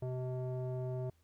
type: tone with low-pass filter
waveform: square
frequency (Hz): 127.5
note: C3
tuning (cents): -44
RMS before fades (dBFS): -38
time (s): 0.02-1.1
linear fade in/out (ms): 5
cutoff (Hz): 590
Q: 2.4
effects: added 81 Hz sine -68 dBFS peak until 1.23 s + pink hiss -75 dBFS RMS until 1.23 s